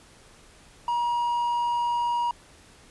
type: tone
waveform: triangle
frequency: 954 Hz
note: A#5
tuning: 40 cents sharp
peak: -21 dBFS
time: 0.88-2.31 s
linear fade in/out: 2 ms
effects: pink hiss -53 dBFS RMS until 2.9 s + resampled to 24000 Hz